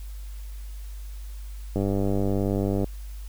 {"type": "click train", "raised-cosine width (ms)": 2, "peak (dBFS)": -13, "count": 108, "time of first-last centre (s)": [1.76, 2.843], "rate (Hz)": 98.8, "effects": ["added 50 Hz sine -34 dBFS peak until 3.28 s", "white hiss -53 dBFS RMS until 3.28 s"]}